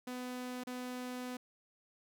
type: tone with dropouts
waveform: sawtooth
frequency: 250.2 Hz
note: B3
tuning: 23 cents sharp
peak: -36 dBFS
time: 0.07-1.37 s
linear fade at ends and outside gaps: 5 ms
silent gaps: 0.637-0.67 s
effects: none